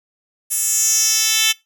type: tone with high-pass filter sweep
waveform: 10% pulse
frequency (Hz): 440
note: A4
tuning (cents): 0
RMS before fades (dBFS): -17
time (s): 0.5-1.53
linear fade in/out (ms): 20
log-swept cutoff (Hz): 9400 to 3400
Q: 2.8
effects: noise-tail reverb RT60 0.2 s tail -21 dB re dry